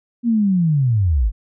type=linear sweep; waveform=sine; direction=down; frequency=242.1 to 43.52 Hz; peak=-13 dBFS; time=0.23-1.32 s; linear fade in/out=50 ms; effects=none